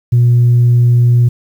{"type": "tone", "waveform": "sine", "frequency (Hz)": 120.7, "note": "B2", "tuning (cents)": -39, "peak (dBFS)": -4, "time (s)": [0.12, 1.29], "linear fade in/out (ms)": 10, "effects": ["tanh soft clip ceiling -3 dBFS", "7-bit"]}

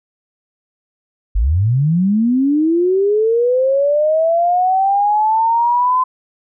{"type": "linear sweep", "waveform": "sine", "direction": "up", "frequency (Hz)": [43.65, 1029], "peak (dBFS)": -11, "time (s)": [1.35, 6.04], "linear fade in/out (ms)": 10, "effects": []}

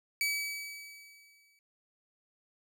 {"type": "tone with exponential decay", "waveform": "sawtooth", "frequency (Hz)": 2286, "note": "D7", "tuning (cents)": -47, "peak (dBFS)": -24, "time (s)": [0.21, 1.59], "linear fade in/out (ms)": 1, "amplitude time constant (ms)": 300, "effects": []}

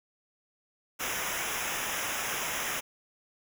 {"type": "noise with comb filter", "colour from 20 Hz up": "pink", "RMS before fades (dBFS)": -33, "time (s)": [0.99, 2.81], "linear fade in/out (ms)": 20, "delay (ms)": 0.23, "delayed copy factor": -0.9, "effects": []}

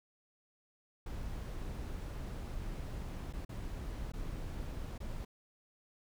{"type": "noise with dropouts", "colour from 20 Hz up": "brown", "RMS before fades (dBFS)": -41, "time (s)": [1.06, 5.25], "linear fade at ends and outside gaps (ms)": 5, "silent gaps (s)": [[3.328, 3.334], [3.45, 3.491], [4.12, 4.135], [4.98, 5.002]], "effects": []}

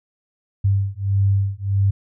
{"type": "beating tone pair", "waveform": "sine", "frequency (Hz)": [97.9, 99.5], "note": ["G2", "G2"], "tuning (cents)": [-2, 26], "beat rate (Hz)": 1.6, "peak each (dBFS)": -19, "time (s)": [0.64, 1.91], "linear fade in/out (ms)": 10, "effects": []}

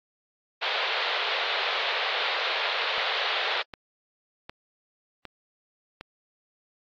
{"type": "band-pass noise", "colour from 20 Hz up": "white", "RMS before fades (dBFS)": -28, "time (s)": [0.61, 3.63], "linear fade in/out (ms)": 20, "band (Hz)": [440, 4000], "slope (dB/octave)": 48}
{"type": "click train", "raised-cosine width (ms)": 0.3, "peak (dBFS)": -22, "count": 5, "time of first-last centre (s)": [2.98, 6.01], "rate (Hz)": 1.32}
{"effects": ["AAC 48 kbps"]}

